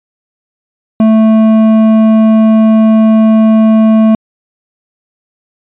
triangle tone with hard clipping, 220 Hz, A3, in tune, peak -5 dBFS, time 1-4.15 s, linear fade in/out 2 ms, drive 12 dB, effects resampled to 8000 Hz

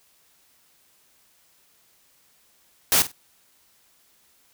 white noise with echo, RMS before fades -18 dBFS, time 2.92-3.02 s, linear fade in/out 0 ms, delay 48 ms, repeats 2, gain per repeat -14 dB, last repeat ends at 3.116 s, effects white hiss -61 dBFS RMS until 4.53 s

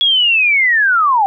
sine linear sweep, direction down, 3374 to 761 Hz, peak -9 dBFS, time 0.01-1.26 s, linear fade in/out 0 ms, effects none

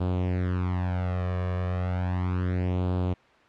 sawtooth tone with flanger, 90.7 Hz, F#2, 34 cents flat, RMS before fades -27 dBFS, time 0-3.14 s, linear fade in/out 10 ms, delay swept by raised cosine 0.25 to 1.75 ms, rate 0.34 Hz, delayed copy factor +0.75, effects white hiss -56 dBFS RMS until 3.48 s + low-pass 2000 Hz 12 dB/octave

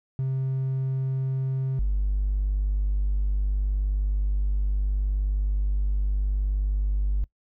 triangle tone pair in turn, 132.5 / 49.63 Hz, C3 / G1, +22 / +22 cents, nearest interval octave + perfect fourth, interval 1700 cents, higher first, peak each -21 / -18 dBFS, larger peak second, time 0.19-1.79 / 1.79-7.24 s, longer second, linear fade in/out 0 ms, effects noise-tail reverb RT60 0.1 s tail -23 dB re dry + tanh soft clip ceiling -18 dBFS

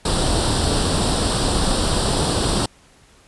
pink noise with comb filter, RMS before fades -19 dBFS, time 0.05-2.66 s, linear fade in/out 5 ms, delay 0.23 ms, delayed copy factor +0.7, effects pink hiss -52 dBFS RMS until 3.27 s + resampled to 24000 Hz

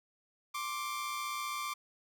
sawtooth tone pair together, 1059.5 / 1174.7 Hz, C6 / D6, +21 / 0 cents, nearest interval major second, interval 179 cents, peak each -38 / -33 dBFS, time 0.54-1.74 s, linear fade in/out 10 ms, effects none

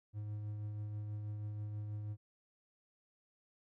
triangle tone with tremolo, 105.1 Hz, G#2, 21 cents sharp, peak -36 dBFS, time 0.13-2.17 s, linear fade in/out 50 ms, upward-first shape triangle, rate 6.2 Hz, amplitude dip 30%, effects none

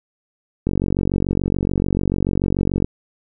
click train, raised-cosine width 3 ms, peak -6 dBFS, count 103, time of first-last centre 0.67-2.845 s, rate 46.9 Hz, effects none

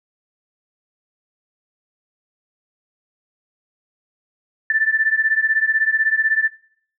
sine beating tone pair, 1760 / 1776 Hz, A6 / A6, 0 / +16 cents, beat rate 16 Hz, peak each -17 / -20 dBFS, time 4.7-6.48 s, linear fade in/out 2 ms, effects noise-tail reverb RT60 0.6 s tail -20 dB re dry

